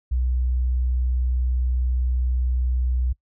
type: tone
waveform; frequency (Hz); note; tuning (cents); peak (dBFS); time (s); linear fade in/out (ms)
sine; 62.4; B1; +19; -19; 0.11-3.13; 10
effects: noise-tail reverb RT60 0.1 s tail -22 dB re dry